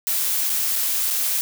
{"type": "noise with dropouts", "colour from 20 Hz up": "blue", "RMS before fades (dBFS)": -22, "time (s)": [0.07, 1.41], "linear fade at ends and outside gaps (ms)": 0, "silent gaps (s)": [[0.495, 0.5], [0.756, 0.76], [1.103, 1.108]], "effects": []}